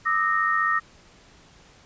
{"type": "tone cluster", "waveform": "sine", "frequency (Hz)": [1197, 1292, 1854], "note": ["D6", "E6", "A#6"], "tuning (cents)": [33, -35, -10], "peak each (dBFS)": [-26, -24, -23], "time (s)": [0.05, 0.8], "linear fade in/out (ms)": 20, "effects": ["pink hiss -53 dBFS RMS until 1.85 s", "resampled to 16000 Hz"]}